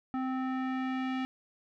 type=tone with low-pass filter sweep; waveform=square; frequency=260 Hz; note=C4; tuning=11 cents flat; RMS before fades=-33 dBFS; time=0.14-1.25 s; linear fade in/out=0 ms; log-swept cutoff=1300 to 2700 Hz; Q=1.5; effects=none